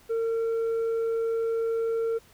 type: tone with tanh clipping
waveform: sine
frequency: 455.5 Hz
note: A#4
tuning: 40 cents flat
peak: -25 dBFS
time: 0.09-2.19 s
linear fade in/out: 20 ms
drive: 3 dB
effects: pink hiss -57 dBFS RMS until 2.33 s